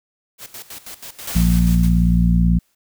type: noise with tremolo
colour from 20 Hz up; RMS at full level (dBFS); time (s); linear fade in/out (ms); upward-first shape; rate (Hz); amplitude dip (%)
white; -34; 0.38-1.9; 50; square; 6.2; 80
type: noise with exponential decay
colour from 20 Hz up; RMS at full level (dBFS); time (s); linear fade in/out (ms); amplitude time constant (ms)
white; -26; 1.27-2.75; 5; 320
type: harmonic tone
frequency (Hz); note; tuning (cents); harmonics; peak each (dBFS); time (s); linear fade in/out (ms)
58.27; A#1; 0; 1 / 2 / 3 / 4; -15 / -23 / -15 / -25; 1.35-2.59; 10
effects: none